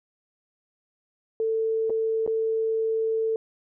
sine tone with dropouts, 445.4 Hz, A4, 21 cents sharp, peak -22 dBFS, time 1.4-3.36 s, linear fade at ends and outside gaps 1 ms, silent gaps 1.897-1.903 / 2.264-2.276 s, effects none

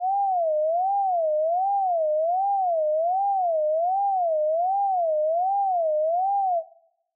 sine tone with vibrato, 698.5 Hz, F5, in tune, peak -20 dBFS, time 0-6.63 s, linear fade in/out 50 ms, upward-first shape sine, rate 1.3 Hz, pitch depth 240 cents each way, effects noise-tail reverb RT60 0.8 s tail -21 dB re dry

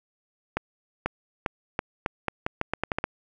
accelerating click train, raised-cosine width 0.5 ms, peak -10 dBFS, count 13, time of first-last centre 0.57-3.041 s, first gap 490 ms, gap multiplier 0.82, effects none

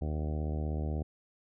harmonic tone, 76.3 Hz, D#2, 33 cents flat, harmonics 1 / 2 / 3 / 4 / 5 / 6 / 7 / 8 / 9 / 10, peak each -32 / -38 / -42 / -44 / -46 / -48 / -49 / -50 / -51 / -52 dBFS, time 0.01-1.03 s, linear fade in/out 10 ms, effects none

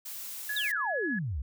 blue noise, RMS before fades -40 dBFS, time 0.05-0.72 s, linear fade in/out 10 ms
sine tone with tremolo, 1691 Hz, G#6, 31 cents sharp, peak -30 dBFS, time 0.49-1.19 s, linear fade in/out 5 ms, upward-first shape sine, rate 13 Hz, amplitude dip 25%
sine exponential sweep, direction down, 3951 to 58.27 Hz, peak -30 dBFS, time 0.56-1.42 s, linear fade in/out 5 ms
effects none

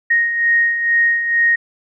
sine beating tone pair, 1864.7 / 1866.9 Hz, A#6 / A#6, 0 / +2 cents, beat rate 2.2 Hz, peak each -21 / -13 dBFS, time 0.1-1.56 s, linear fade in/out 10 ms, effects none

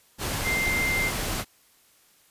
sine tone in noise, 2093 Hz, C7, in tune, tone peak -24 dBFS, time 0.43-1.12 s, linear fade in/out 50 ms, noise pink, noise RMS -29 dBFS, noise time 0.18-1.45 s, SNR +2 dB, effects white hiss -60 dBFS RMS until 2.3 s + resampled to 32000 Hz

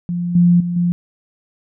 sine tone with level steps, 174.61 Hz, F3, in tune, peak -18 / -8 / -18 / -13 dBFS, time 0.09-0.92 s, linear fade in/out 0 ms, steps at 0.35 / 0.6 / 0.76 s, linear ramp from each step 5 ms, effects none

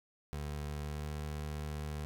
25% pulse tone with pitch glide, 73.7 to 74.94 Hz, D2 to D2, +7 to +36 cents, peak -34 dBFS, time 0.33-2.05 s, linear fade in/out 0 ms, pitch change +29 cents, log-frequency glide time 0.69-1.12 s, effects none

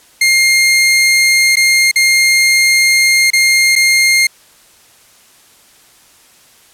sawtooth tone with dropouts, 2122 Hz, C7, 24 cents sharp, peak -4 dBFS, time 0.21-4.27 s, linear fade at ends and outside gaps 5 ms, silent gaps 1.557-1.568 / 1.914-1.958 / 3.304-3.332 / 3.755-3.76 s, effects white hiss -46 dBFS RMS until 6.73 s + low-pass 12000 Hz 12 dB/octave

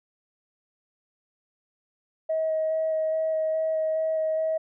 sine tone with vibrato, 635 Hz, D#5, 35 cents sharp, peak -22 dBFS, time 2.29-4.58 s, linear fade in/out 10 ms, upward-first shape square, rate 2.4 Hz, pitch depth 8 cents each way, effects tanh soft clip ceiling -18 dBFS

